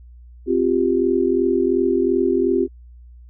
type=chord; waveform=sine; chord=C suspended fourth; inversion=none; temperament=equal; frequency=261.6 / 349.2 / 392 Hz; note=C4 / F4 / G4; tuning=0 / 0 / 0 cents; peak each=-21 / -19 / -19 dBFS; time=0.46-2.68 s; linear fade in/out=50 ms; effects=added 60 Hz sine -40 dBFS peak until 3.29 s

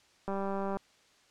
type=click train; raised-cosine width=1 ms; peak=-22 dBFS; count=97; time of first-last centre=0.28-0.77 s; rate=196 Hz; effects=white hiss -64 dBFS RMS until 1.3 s + low-pass 6000 Hz 12 dB/octave

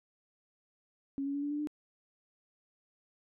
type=tone with pitch steps; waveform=sine; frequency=275.8 / 280.3 / 284.9 / 289.5 / 294.2 / 299 Hz; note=C#4 / C#4 / C#4 / D4 / D4 / D4; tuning=-9 / +19 / +48 / -25 / +3 / +31 cents; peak=-32 dBFS; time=1.18-1.672 s; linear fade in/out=0 ms; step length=82 ms; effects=none

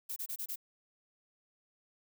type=noise bursts; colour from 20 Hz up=violet; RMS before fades=-39 dBFS; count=5; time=0.09-0.559 s; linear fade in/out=10 ms; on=73 ms; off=26 ms; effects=none

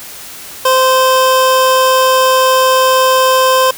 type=tone pair together; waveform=square; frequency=518.3 / 1039 Hz; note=C5 / C6; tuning=-16 / -12 cents; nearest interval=octave; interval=1204 cents; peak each=-11 dBFS; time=0.65-3.71 s; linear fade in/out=5 ms; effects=white hiss -30 dBFS RMS until 3.77 s

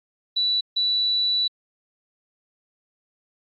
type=tone bursts at uneven times; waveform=sine; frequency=3951 Hz; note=B7; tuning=in tune; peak=-19 dBFS; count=2; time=0.36-0.61 / 0.76-1.48 s; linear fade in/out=10 ms; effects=AAC 48 kbps

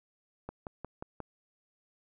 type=click train; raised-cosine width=1 ms; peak=-25 dBFS; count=5; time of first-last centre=0.49-1.203 s; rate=5.61 Hz; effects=none

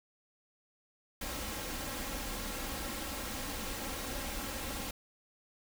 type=noise with comb filter; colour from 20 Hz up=pink; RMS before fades=-39 dBFS; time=1.21-4.91 s; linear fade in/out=5 ms; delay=3.7 ms; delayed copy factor=+0.6; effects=none

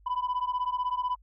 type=beating tone pair; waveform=sine; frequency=987.8 / 1003.8 Hz; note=B5 / B5; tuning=0 / +28 cents; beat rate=16 Hz; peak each=-28 dBFS; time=0.06-1.16 s; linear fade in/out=10 ms; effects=tanh soft clip ceiling -24 dBFS + added 50 Hz sine -55 dBFS peak until 1.22 s

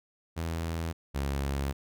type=tone pair in turn; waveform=sawtooth; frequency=82.41 / 69.3 Hz; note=E2 / C#2; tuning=0 / 0 cents; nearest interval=minor third; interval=300 cents; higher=first; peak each=-27 / -25 dBFS; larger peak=second; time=0.36-0.93 / 1.14-1.73 s; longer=second; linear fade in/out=20 ms; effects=none

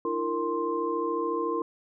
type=tone cluster; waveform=sine; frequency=306.3 / 340.2 / 460.5 / 1049 Hz; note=D#4 / F4 / A#4 / C6; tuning=-27 / -45 / -21 / +4 cents; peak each=-36 / -31 / -30 / -31 dBFS; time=0.05-1.62 s; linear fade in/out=2 ms; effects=none

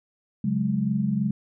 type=chord; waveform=sine; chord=C# suspended fourth; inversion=none; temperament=just; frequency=138.59 / 184.79 / 207.9 Hz; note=C#3 / F#3 / G#3; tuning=0 / -2 / +2 cents; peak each=-28 / -27 / -24 dBFS; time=0.44-1.31 s; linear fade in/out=5 ms; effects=none

